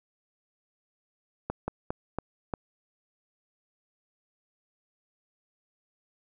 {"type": "slowing click train", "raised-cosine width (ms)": 1, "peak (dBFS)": -16, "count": 5, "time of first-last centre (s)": [1.5, 2.538], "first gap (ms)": 180, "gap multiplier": 1.25, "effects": []}